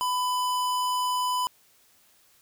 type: tone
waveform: square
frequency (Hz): 999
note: B5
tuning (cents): +20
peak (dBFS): -25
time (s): 0.01-1.47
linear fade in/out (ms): 0
effects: white hiss -61 dBFS RMS until 2.41 s